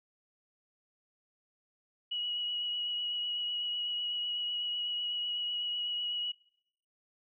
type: tone with vibrato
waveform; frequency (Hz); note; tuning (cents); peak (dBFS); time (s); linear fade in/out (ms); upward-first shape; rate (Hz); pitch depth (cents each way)
sine; 2916; F#7; -26; -32; 2.11-6.32; 10; triangle; 8; 17
effects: noise-tail reverb RT60 0.7 s tail -25 dB re dry